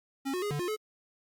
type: tone with pitch steps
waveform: square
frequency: 272 / 363.4 / 413.2 / 145.8 / 354.6 / 429.6 Hz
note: C#4 / F#4 / G#4 / D3 / F4 / A4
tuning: -33 / -31 / -9 / -12 / +26 / -41 cents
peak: -31 dBFS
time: 0.25-0.766 s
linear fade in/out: 20 ms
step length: 86 ms
effects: Opus 48 kbps